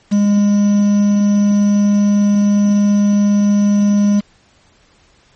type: tone with quantisation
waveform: triangle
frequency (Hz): 204.6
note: G#3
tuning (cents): -26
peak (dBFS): -7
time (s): 0.11-4.21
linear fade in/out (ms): 20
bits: 5
effects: pink hiss -52 dBFS RMS until 5.35 s + MP3 32 kbps